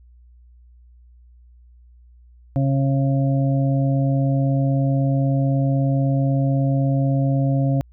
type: harmonic tone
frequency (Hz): 136.2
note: C#3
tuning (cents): -30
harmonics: 1 / 2 / 4 / 5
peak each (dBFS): -17 / -23 / -29 / -31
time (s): 2.56-7.81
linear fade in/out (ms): 0
effects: added 60 Hz sine -46 dBFS peak until 7.92 s